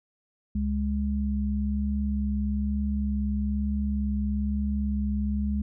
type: tone pair together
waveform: sine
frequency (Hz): 69.3 / 206.8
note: C#2 / G#3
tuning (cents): 0 / -7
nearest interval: octave + perfect fifth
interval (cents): 1893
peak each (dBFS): -27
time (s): 0.55-5.62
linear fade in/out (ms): 5
effects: none

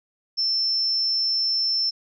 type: tone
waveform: sine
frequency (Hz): 5340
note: E8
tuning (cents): +22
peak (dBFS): -20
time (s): 0.37-1.91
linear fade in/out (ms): 20
effects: none

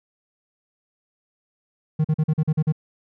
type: tone bursts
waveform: triangle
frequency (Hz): 155.1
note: D#3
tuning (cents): -5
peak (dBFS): -14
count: 8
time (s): 1.99-2.724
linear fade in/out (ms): 10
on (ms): 55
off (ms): 42
effects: none

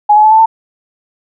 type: tone with pitch steps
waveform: sine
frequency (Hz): 836 / 850.1 / 864.5 / 879.1 / 893.9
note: G#5 / G#5 / A5 / A5 / A5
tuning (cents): +11 / +40 / -31 / -2 / +27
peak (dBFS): -3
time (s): 0.09-0.46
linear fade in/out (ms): 10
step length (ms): 74
effects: none

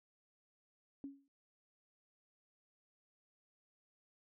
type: tone with exponential decay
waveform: sine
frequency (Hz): 277.2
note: C#4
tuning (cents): 0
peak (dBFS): -40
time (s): 1.04-1.28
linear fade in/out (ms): 1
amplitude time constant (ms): 52
effects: none

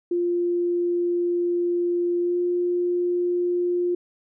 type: tone with pitch glide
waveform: sine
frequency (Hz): 349.2 to 353.1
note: F4 to F4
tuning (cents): 0 to +19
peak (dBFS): -20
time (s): 0.11-3.95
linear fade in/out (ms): 5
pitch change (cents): +19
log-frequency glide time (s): 2.2-2.38
effects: none

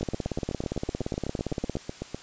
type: two click trains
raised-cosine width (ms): 2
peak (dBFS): -15 / -18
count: 31 / 18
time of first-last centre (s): 0.03-1.754 / 0.01-2.146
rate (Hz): 17.4 / 7.96
effects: white hiss -47 dBFS RMS until 2.22 s + resampled to 16000 Hz

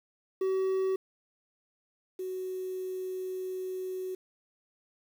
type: tone pair in turn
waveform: triangle / sine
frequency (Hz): 380 / 372.2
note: F#4 / F#4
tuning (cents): +46 / +10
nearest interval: unison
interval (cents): 36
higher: first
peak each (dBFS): -24 / -33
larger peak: first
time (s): 0.41-0.96 / 2.19-4.15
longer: second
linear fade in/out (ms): 5
effects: 9-bit

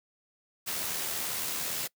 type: noise with amplitude modulation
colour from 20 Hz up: white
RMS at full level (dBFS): -32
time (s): 0.66-1.88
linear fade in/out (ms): 20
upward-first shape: sine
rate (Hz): 77.9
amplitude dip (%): 30
effects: noise-tail reverb RT60 0.1 s tail -23 dB re dry + high-pass 80 Hz 12 dB/octave

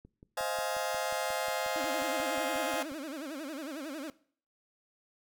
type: click train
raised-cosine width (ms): 3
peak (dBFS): -39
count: 17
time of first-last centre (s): 0.05-2.917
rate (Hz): 5.58
type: chord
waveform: sawtooth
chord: F minor seventh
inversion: second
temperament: just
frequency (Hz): 523.8 / 628.6 / 698.5 / 838.1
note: C5 / Eb5 / F5 / Ab5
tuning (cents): +2 / +18 / 0 / +16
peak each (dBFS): -33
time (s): 0.37-2.83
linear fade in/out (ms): 5
type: tone with vibrato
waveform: 30% pulse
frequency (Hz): 293.7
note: D4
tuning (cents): 0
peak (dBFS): -35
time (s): 1.76-4.1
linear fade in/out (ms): 0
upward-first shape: sine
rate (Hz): 11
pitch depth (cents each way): 190
effects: noise-tail reverb RT60 0.5 s tail -19 dB re dry

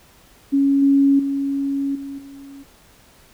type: tone with level steps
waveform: sine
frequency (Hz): 277.2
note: C#4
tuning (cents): 0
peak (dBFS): -13 / -11 / -19 / -28 / -36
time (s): 0.52-2.64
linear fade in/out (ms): 20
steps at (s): 0.82 / 1.19 / 1.95 / 2.18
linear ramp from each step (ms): 5
effects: pink hiss -51 dBFS RMS until 3.33 s

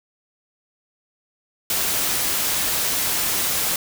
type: noise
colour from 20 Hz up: white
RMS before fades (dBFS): -22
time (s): 1.7-3.76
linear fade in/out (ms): 2
effects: none

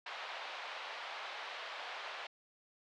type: band-pass noise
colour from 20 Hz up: pink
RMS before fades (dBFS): -45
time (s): 0.06-2.27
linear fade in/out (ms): 5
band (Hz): 640 to 3900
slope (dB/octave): 24
effects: none

